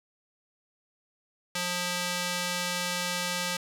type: tone with band-pass filter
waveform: square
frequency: 178.1 Hz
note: F3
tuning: 34 cents sharp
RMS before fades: -31 dBFS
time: 1.55-3.57 s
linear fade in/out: 5 ms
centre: 5100 Hz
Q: 0.52
effects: none